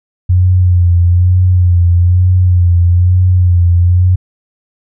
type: tone with vibrato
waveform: sine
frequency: 89.2 Hz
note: F2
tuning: 37 cents sharp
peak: -5 dBFS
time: 0.29-4.16 s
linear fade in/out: 10 ms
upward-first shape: sine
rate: 1.1 Hz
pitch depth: 45 cents each way
effects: none